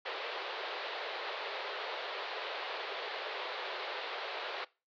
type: band-pass noise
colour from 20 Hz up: pink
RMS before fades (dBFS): -40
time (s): 0.05-4.65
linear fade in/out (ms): 10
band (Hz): 410 to 4300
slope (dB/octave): 48
effects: noise-tail reverb RT60 0.3 s tail -22 dB re dry